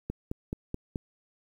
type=click train; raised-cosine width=3 ms; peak=-19 dBFS; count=5; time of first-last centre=0.1-0.958 s; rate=4.66 Hz; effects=9-bit